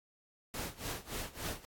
pink noise with tremolo, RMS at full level -38 dBFS, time 0.54-1.65 s, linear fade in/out 0 ms, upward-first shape sine, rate 3.5 Hz, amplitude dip 90%, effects AAC 64 kbps

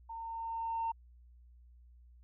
sine tone with level ramp, 911 Hz, A#5, 40 cents flat, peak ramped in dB -41 to -30 dBFS, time 0.09-0.92 s, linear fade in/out 10 ms, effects tanh soft clip ceiling -28 dBFS + added 60 Hz sine -56 dBFS peak until 2.23 s

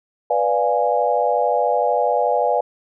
sine chord, B diminished seventh, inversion none, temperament equal, 493.9 / 587.3 / 698.5 / 830.6 Hz, B4 / D5 / F5 / Ab5, 0 / 0 / 0 / 0 cents, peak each -21 dBFS, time 0.3-2.61 s, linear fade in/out 5 ms, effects none

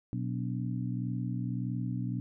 harmonic tone with a mistuned harmonic, 61.74 Hz, B1, in tune, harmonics 2 / 3 / 4 / 5, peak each -33 / -37 / -39 / -41 dBFS, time 0.13-2.2 s, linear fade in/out 0 ms, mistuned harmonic 5, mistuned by -110 cents, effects none

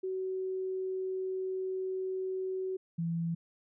sine tone pair in turn, 376.1 / 167.24 Hz, F#4 / E3, +28 / +25 cents, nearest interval octave + major second, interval 1403 cents, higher first, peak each -32 / -30 dBFS, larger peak second, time 0.03-2.77 / 2.98-3.35 s, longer first, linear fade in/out 10 ms, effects none

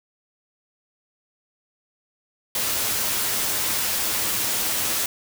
white noise with comb filter, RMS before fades -24 dBFS, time 2.55-5.06 s, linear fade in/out 2 ms, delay 9.5 ms, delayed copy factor +0.5, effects none

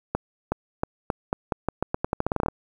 accelerating click train, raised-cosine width 1 ms, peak -9 dBFS, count 19, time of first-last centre 0.15-2.484 s, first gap 370 ms, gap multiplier 0.85, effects 8-bit

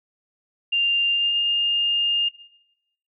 sine tone with pitch glide, 2794 to 2820 Hz, F7 to F7, 0 to +16 cents, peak -18 dBFS, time 0.72-2.29 s, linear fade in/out 10 ms, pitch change +16 cents, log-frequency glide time 1.11-1.37 s, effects noise-tail reverb RT60 0.9 s tail -19 dB re dry

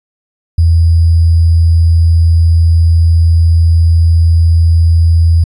sine tone with sample-and-hold, 83 Hz, E2, 12 cents sharp, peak -4 dBFS, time 0.58-5.44 s, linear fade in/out 5 ms, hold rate 4900 Hz, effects resampled to 22050 Hz

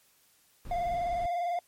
brown noise, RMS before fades -41 dBFS, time 0.65-1.26 s, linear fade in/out 2 ms
triangle tone with vibrato, 698.5 Hz, F5, in tune, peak -26 dBFS, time 0.71-1.59 s, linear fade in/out 2 ms, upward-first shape triangle, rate 20 Hz, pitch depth 62 cents each way
effects white hiss -65 dBFS RMS until 1.67 s + MP3 64 kbps

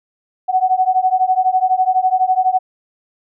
sine beating tone pair, 740 / 752 Hz, F#5 / F#5, 0 / +28 cents, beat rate 12 Hz, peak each -15 dBFS, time 0.48-2.59 s, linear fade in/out 20 ms, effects none

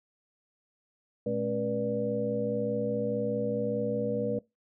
sine tone cluster, 118.6 / 212.9 / 274.7 / 484.2 / 589 Hz, A#2 / G#3 / C#4 / B4 / D5, +30 / +43 / -16 / -34 / +5 cents, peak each -39 / -33 / -38 / -30 / -35 dBFS, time 1.26-4.39 s, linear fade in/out 5 ms, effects noise-tail reverb RT60 0.2 s tail -21 dB re dry

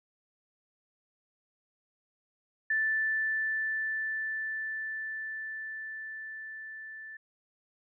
sine tone with level ramp, 1760 Hz, A6, in tune, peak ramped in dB -25 to -42 dBFS, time 2.7-7.17 s, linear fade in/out 5 ms, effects none

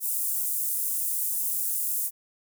pink high-pass noise, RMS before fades -28 dBFS, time 0-2.11 s, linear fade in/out 50 ms, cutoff 9400 Hz, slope 24 dB/octave, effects none

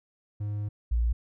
triangle / sine tone pair in turn, 103.83 / 58.11 Hz, G#2 / A#1, 0 / -5 cents, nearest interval minor seventh, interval 1005 cents, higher first, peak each -27 / -22 dBFS, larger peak second, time 0.4-0.69 / 0.91-1.13 s, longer first, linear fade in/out 10 ms, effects none

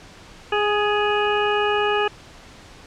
harmonic tone with a mistuned harmonic, 415.3 Hz, G#4, in tune, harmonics 1 / 2 / 3 / 4 / 6 / 7, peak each -21 / -24 / -26 / -27 / -29 / -29 dBFS, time 0.52-2.08 s, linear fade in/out 5 ms, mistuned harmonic 4, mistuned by +21 cents, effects pink hiss -44 dBFS RMS until 2.86 s + low-pass 6000 Hz 12 dB/octave

